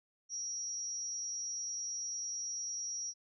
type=tone with amplitude modulation; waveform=sine; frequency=5680 Hz; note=F8; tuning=28 cents sharp; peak=-34 dBFS; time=0.29-3.14 s; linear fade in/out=50 ms; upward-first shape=sine; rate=271 Hz; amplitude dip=60%; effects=none